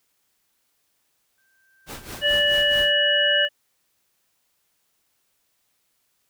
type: tone with exponential growth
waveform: sine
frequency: 1568 Hz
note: G6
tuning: in tune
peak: -25 dBFS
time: 1.38-3.45 s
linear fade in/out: 0 ms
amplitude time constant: 450 ms
type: noise with tremolo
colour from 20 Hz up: pink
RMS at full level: -34 dBFS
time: 1.86-2.93 s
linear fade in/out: 50 ms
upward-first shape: sine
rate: 4.6 Hz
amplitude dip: 75%
type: harmonic tone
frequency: 584 Hz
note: D5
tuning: 10 cents flat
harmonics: 1 / 3 / 5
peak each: -24 / -22 / -19 dBFS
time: 2.21-3.49 s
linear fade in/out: 50 ms
effects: white hiss -70 dBFS RMS until 6.29 s

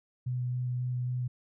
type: tone with vibrato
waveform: sine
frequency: 124.7 Hz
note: B2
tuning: 17 cents sharp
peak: -29 dBFS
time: 0.26-1.28 s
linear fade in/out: 10 ms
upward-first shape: square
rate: 3.7 Hz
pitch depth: 8 cents each way
effects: none

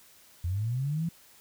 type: linear sweep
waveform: sine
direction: up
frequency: 82.41 to 171.7 Hz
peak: -27 dBFS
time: 0.44-1.09 s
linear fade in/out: 5 ms
effects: white hiss -57 dBFS RMS until 1.4 s

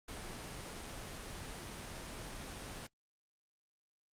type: noise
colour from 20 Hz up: pink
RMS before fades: -45 dBFS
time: 0.08-2.87 s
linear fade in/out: 5 ms
effects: low-pass 10000 Hz 12 dB/octave + Opus 32 kbps

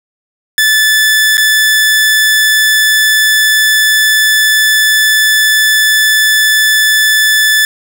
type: tone with dropouts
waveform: sawtooth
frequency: 1743 Hz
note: A6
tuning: 17 cents flat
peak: -3 dBFS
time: 0.58-7.65 s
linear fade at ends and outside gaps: 1 ms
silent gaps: 1.371-1.379 s
effects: none

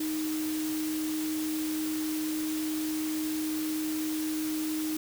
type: tone in noise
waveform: sine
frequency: 311.1 Hz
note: D#4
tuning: in tune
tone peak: -29 dBFS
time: 0-4.97 s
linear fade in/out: 5 ms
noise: white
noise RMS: -39 dBFS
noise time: 0-4.97 s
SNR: +7 dB
effects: none

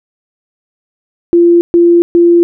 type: tone bursts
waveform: sine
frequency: 343.8 Hz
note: F4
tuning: 27 cents flat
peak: -3 dBFS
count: 3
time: 1.33-2.43 s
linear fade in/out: 0 ms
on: 280 ms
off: 130 ms
effects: none

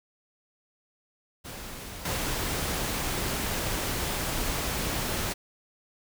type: noise with level steps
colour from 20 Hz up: pink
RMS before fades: -40 / -30 dBFS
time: 1.44-5.34 s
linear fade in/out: 20 ms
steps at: 2.05 s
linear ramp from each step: 5 ms
effects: none

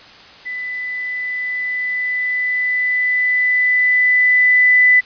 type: tone with level ramp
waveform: sine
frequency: 1996 Hz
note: B6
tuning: 18 cents sharp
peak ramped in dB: -23 to -7 dBFS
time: 0.45-5.01 s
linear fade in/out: 20 ms
effects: white hiss -41 dBFS RMS until 5.05 s + resampled to 11025 Hz

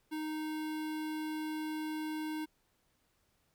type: tone with notch filter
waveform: square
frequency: 310 Hz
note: D#4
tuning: 6 cents flat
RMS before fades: -38 dBFS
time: 0.11-2.46 s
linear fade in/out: 20 ms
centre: 6600 Hz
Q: 1.6
effects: pink hiss -75 dBFS RMS until 3.54 s

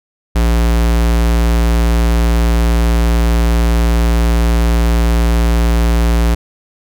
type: tone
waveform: square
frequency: 57.8 Hz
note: A#1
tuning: 14 cents flat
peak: -10 dBFS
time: 0.35-6.35 s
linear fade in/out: 10 ms
effects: none

